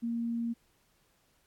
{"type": "tone", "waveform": "sine", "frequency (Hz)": 233.1, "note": "A#3", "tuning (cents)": 0, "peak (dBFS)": -30, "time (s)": [0.02, 0.54], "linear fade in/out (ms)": 20, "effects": ["pink hiss -70 dBFS RMS until 1.46 s", "AAC 64 kbps"]}